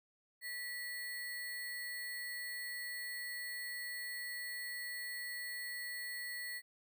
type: tone with sample-and-hold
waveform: sine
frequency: 1949 Hz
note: B6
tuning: 23 cents flat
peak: -40 dBFS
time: 0.41-6.62 s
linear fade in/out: 50 ms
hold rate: 6300 Hz
effects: none